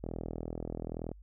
click train, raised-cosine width 2 ms, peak -24 dBFS, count 45, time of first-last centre 0.04-1.116 s, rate 40.9 Hz, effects added 50 Hz sine -50 dBFS peak until 1.22 s

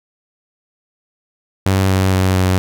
sawtooth tone with pitch steps, 95.8 / 94.81 / 93.83 / 92.86 Hz, G2 / F#2 / F#2 / F#2, -39 / +43 / +25 / +7 cents, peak -8 dBFS, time 1.66-2.58 s, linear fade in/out 0 ms, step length 230 ms, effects none

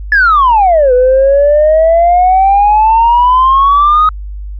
sine exponential two-way sweep, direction down then up, 1741 to 493.9 to 1265 Hz, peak -3 dBFS, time 0.12-4.09 s, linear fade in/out 2 ms, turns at 0.93 s, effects tanh soft clip ceiling -1 dBFS + added 50 Hz sine -20 dBFS peak until 4.59 s

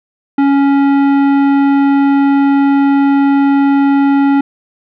sine tone with tanh clipping, 278.5 Hz, C#4, 8 cents sharp, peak -9 dBFS, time 0.38-4.41 s, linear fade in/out 5 ms, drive 14 dB, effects none

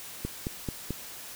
click train, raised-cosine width 3 ms, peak -18 dBFS, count 4, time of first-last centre 0.25-0.906 s, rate 4.57 Hz, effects white hiss -43 dBFS RMS until 1.35 s

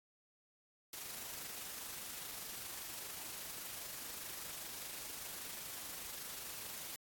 white noise with amplitude modulation, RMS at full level -45 dBFS, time 0.93-6.96 s, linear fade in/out 2 ms, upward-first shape sine, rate 25 Hz, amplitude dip 30%, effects AAC 64 kbps

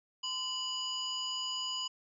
harmonic tone with a mistuned harmonic, 984 Hz, B5, 7 cents flat, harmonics 1 / 3 / 5 / 7, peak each -43 / -36 / -40 / -45 dBFS, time 0.23-1.88 s, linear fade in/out 10 ms, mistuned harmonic 1, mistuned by +77 cents, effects none

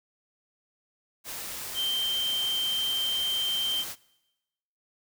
sine tone in noise, 3136 Hz, G7, in tune, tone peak -26 dBFS, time 1.74-3.85 s, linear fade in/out 50 ms, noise white, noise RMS -37 dBFS, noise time 1.24-3.96 s, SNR +8 dB, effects noise-tail reverb RT60 1.0 s tail -22 dB re dry

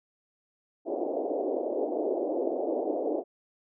pink band-pass noise, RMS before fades -30 dBFS, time 0.85-3.24 s, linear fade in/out 50 ms, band 300 to 690 Hz, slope 48 dB/octave, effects none

